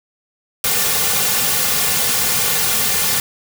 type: noise with comb filter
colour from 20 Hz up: white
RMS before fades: -17 dBFS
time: 0.64-3.2 s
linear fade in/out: 2 ms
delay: 3.1 ms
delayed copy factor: -0.85
effects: none